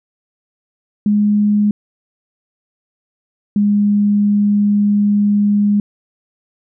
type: tone pair in turn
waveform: sine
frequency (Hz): 207.7 / 205.4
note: G#3 / G#3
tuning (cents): 0 / -19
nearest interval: unison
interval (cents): 19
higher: first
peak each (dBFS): -10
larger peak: neither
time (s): 1.06-1.71 / 3.56-5.8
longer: second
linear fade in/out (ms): 2
effects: none